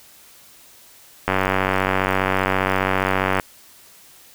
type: click train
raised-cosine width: 0.5 ms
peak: -3 dBFS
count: 202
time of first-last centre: 1.28-3.398 s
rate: 94.9 Hz
effects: white hiss -48 dBFS RMS until 4.34 s